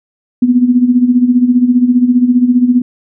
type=tone with tremolo; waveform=sine; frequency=246.9 Hz; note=B3; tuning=in tune; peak=-3 dBFS; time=0.42-2.82 s; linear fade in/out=5 ms; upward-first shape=sine; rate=15 Hz; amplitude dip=70%; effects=none